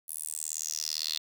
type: tone with high-pass filter sweep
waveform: 10% pulse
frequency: 77.78 Hz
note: D#2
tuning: in tune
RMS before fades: -35 dBFS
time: 0.08-1.18 s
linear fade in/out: 5 ms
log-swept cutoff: 11000 to 3900 Hz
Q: 5.3
effects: none